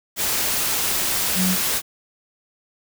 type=tone in noise; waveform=sine; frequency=185 Hz; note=F#3; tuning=in tune; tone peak=-19 dBFS; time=1.35-1.57 s; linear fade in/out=50 ms; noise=white; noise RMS=-22 dBFS; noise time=0.16-1.82 s; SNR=0 dB; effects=none